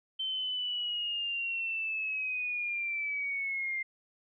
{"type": "linear sweep", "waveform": "sine", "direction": "down", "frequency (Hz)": [3099, 2096], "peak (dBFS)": -31, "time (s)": [0.19, 3.83], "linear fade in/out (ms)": 10, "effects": []}